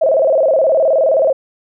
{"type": "tone with vibrato", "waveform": "sine", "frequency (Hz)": 587.3, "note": "D5", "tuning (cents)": 0, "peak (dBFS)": -9, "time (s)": [0.01, 1.33], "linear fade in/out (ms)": 10, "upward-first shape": "square", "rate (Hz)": 19, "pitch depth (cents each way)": 160, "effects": []}